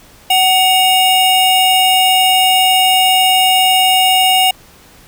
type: tone pair together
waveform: square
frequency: 748 / 2838 Hz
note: F#5 / F7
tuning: +19 / +27 cents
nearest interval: octave + major seventh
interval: 2308 cents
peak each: -12 dBFS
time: 0.3-4.51 s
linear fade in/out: 5 ms
effects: pink hiss -43 dBFS RMS until 5.07 s